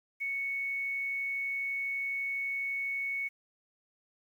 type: tone with quantisation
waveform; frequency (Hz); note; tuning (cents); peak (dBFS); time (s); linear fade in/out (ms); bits
sine; 2217; C#7; 0; -31; 0.2-3.29; 20; 10
effects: none